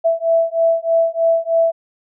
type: beating tone pair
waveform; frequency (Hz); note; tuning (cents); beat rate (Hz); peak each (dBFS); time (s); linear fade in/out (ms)
sine; 660 / 663.2; E5 / E5; +2 / +10; 3.2; -16; 0.04-1.72; 20
effects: none